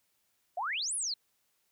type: exponential two-way sweep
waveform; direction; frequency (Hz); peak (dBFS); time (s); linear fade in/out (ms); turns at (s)
sine; up then down; 653 to 10820 to 3979; -31; 0.57-1.14; 5; 0.95
effects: white hiss -75 dBFS RMS until 1.71 s